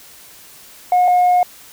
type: tone pair in turn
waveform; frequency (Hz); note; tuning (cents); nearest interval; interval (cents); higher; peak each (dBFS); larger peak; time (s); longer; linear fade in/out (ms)
sine; 722 / 719.2; F#5 / F#5; -43 / -49; unison; 6; first; -8; neither; 0.92-1.08 / 1.08-1.43; second; 2
effects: tanh soft clip ceiling -8 dBFS + white hiss -42 dBFS RMS until 1.72 s